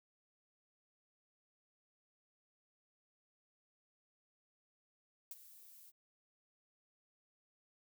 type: noise with ADSR envelope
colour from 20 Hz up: violet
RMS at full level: -45 dBFS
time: 5.31-5.92 s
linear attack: 3 ms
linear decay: 31 ms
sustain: -14 dB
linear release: 34 ms
effects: none